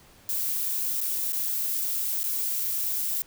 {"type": "noise with dropouts", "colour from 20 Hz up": "violet", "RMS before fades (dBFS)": -28, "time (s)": [0.29, 3.22], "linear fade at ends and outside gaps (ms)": 1, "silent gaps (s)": [[1.006, 1.012], [1.323, 1.33], [2.232, 2.24]], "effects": ["pink hiss -55 dBFS RMS until 3.26 s"]}